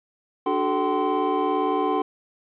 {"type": "tone cluster", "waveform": "triangle", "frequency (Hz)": [295.6, 376.6, 434.4, 766, 1038], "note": ["D4", "F#4", "A4", "G5", "C6"], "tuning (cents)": [11, 31, -22, -40, -14], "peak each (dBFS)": -25, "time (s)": [0.46, 2.02], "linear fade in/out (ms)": 5, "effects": ["resampled to 8000 Hz", "9-bit"]}